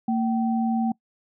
sine tone pair together, 228.1 / 769 Hz, A#3 / G5, -37 / -33 cents, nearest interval octave + major sixth, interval 2104 cents, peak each -21 / -28 dBFS, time 0.08-0.92 s, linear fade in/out 5 ms, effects noise-tail reverb RT60 0.1 s tail -23 dB re dry

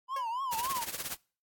triangle tone with vibrato, 991 Hz, B5, 6 cents sharp, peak -30 dBFS, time 0.08-0.85 s, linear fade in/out 50 ms, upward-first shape triangle, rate 3.6 Hz, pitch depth 200 cents each way
15% pulse tone with exponential decay, 550 Hz, C#5, 14 cents flat, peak -31 dBFS, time 0.16-0.29 s, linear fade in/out 5 ms, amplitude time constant 28 ms
white noise with tremolo, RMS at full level -34 dBFS, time 0.52-1.16 s, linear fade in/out 5 ms, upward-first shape triangle, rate 17 Hz, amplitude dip 90%
effects noise-tail reverb RT60 0.4 s tail -25 dB re dry + AAC 64 kbps

